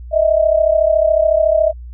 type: tone pair together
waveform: sine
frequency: 618 / 651.9 Hz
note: D#5 / E5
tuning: -12 / -19 cents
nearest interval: minor second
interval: 93 cents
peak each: -13 dBFS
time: 0.11-1.73 s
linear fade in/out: 50 ms
effects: added 60 Hz sine -29 dBFS peak until 1.93 s